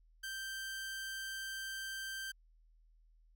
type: tone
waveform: sawtooth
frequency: 1566 Hz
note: G6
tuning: 2 cents flat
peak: -37 dBFS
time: 0.23-2.32 s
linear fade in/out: 10 ms
effects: added 40 Hz sine -63 dBFS peak until 3.35 s